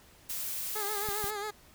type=noise; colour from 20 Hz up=blue; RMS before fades=-36 dBFS; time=0.29-1.31 s; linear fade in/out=10 ms
type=tone with vibrato; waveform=15% pulse; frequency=415.3 Hz; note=G#4; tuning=in tune; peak=-28 dBFS; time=0.75-1.51 s; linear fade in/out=10 ms; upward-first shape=sine; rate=7.4 Hz; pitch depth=65 cents each way
type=clicks; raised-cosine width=5 ms; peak=-29 / -28 dBFS; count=2; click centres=1.088 / 1.242 s
effects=pink hiss -58 dBFS RMS until 1.74 s